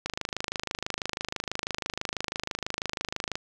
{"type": "click train", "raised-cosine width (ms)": 0.2, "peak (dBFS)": -12, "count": 87, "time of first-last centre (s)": [0.06, 3.355], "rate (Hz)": 26.1, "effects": []}